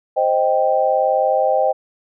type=chord; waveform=sine; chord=C minor; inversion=none; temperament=equal; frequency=523.3 / 622.3 / 784 Hz; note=C5 / Eb5 / G5; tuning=0 / 0 / 0 cents; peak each=-18 dBFS; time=0.16-1.73 s; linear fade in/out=20 ms; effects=none